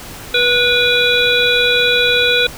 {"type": "harmonic tone", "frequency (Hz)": 487.9, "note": "B4", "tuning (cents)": -21, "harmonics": [1, 3, 5, 7, 8], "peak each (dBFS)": [-17, -17, -17, -17, -17], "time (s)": [0.34, 2.47], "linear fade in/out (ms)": 5, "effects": ["pink hiss -32 dBFS RMS until 2.57 s"]}